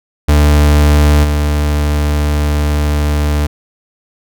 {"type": "tone with level steps", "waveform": "40% pulse", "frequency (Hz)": 73.9, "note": "D2", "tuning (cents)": 11, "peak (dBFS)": [-5, -10], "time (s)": [0.28, 3.47], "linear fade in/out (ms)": 10, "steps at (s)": 1.23, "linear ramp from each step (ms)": 20, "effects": []}